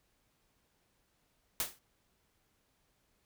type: noise with exponential decay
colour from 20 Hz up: white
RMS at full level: -30 dBFS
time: 1.6-1.79 s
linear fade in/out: 1 ms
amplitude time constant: 40 ms
effects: pink hiss -75 dBFS RMS until 3.25 s